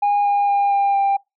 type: tone with pitch steps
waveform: sine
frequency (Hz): 817 / 810.9 / 804.8 / 798.8 / 792.8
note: G#5 / G#5 / G5 / G5 / G5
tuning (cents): -29 / -42 / +45 / +32 / +19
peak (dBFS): -12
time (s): 0.02-1.17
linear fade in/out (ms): 10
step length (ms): 230
effects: noise-tail reverb RT60 0.2 s tail -25 dB re dry + tanh soft clip ceiling -13 dBFS